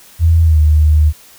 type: tone with pitch glide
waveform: sine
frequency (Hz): 82.41 to 76.45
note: E2 to D#2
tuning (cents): 0 to -30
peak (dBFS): -6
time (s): 0.19-1.13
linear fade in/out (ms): 50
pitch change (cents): -130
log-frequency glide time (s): 0.43-0.59
effects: white hiss -42 dBFS RMS until 1.38 s